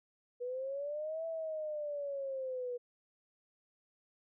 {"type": "linear two-way sweep", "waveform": "sine", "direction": "up then down", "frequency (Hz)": [483.4, 659.3, 483.4], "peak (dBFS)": -36, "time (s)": [0.4, 2.78], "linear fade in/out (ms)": 20, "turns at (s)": 1.26, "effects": []}